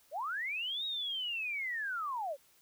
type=linear two-way sweep; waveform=sine; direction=up then down; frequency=517 to 3814 to 517 Hz; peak=-34 dBFS; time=0.11-2.37 s; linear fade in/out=50 ms; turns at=0.85 s; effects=white hiss -66 dBFS RMS until 2.61 s